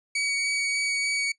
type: tone with vibrato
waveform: sawtooth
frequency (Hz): 2258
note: C#7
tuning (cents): +31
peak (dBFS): -21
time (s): 0.15-1.32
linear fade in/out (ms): 5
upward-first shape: sine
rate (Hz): 3.4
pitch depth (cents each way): 10
effects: noise-tail reverb RT60 0.1 s tail -20 dB re dry + resampled to 22050 Hz